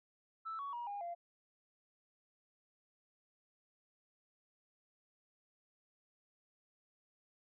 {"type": "tone with pitch steps", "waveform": "sine", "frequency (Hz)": [1318.5, 1121.6, 954.1, 811.6, 690.4], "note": ["E6", "C#6", "A#5", "G#5", "F5"], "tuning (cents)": [0, 20, 40, -40, -20], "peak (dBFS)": -39, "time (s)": [0.45, 1.15], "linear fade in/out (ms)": 20, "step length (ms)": 140, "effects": ["tanh soft clip ceiling -36 dBFS"]}